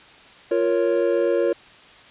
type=chord; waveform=triangle; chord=Bb minor; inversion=second; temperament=equal; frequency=349.2 / 466.2 / 554.4 Hz; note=F4 / Bb4 / Db5; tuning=0 / 0 / 0 cents; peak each=-20 dBFS; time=0.51-1.53 s; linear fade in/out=5 ms; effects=white hiss -47 dBFS RMS until 2.1 s + resampled to 8000 Hz